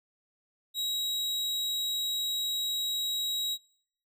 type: tone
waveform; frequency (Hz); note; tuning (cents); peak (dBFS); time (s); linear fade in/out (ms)
40% pulse; 3836; A#7; +49; -28; 0.74-3.58; 50
effects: noise-tail reverb RT60 0.7 s tail -26 dB re dry